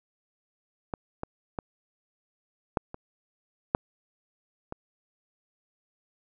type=clicks; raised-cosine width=1 ms; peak=-17 / -18 / -17 / -10 / -24 / -7 / -21 dBFS; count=7; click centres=0.938 / 1.234 / 1.588 / 2.772 / 2.944 / 3.749 / 4.724 s; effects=none